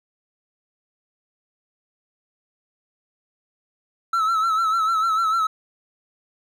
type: tone with vibrato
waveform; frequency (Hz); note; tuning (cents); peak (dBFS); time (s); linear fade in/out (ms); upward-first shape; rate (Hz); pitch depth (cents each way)
triangle; 1318.5; E6; 0; -16; 4.13-5.47; 5; sine; 6.7; 58
effects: none